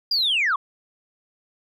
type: linear sweep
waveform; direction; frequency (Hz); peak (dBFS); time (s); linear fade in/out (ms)
sine; down; 4923 to 1048; -17; 0.11-0.56; 5
effects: tanh soft clip ceiling -15 dBFS